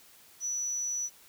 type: tone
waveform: sine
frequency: 5920 Hz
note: F#8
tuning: in tune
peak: -30 dBFS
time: 0.4-1.1 s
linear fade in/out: 50 ms
effects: white hiss -57 dBFS RMS until 1.28 s